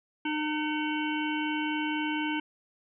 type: harmonic tone with a mistuned harmonic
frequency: 304 Hz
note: D#4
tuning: 40 cents flat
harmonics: 1 / 3 / 5 / 7 / 9 / 10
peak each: -30 / -35 / -37 / -38 / -40 / -40 dBFS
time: 0.25-2.4 s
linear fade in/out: 5 ms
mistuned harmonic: 7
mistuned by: +85 cents
effects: none